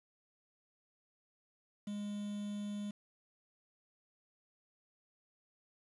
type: tone with quantisation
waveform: triangle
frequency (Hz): 205.8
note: G#3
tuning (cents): -16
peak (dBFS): -36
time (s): 1.87-2.91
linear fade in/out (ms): 5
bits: 9
effects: resampled to 24000 Hz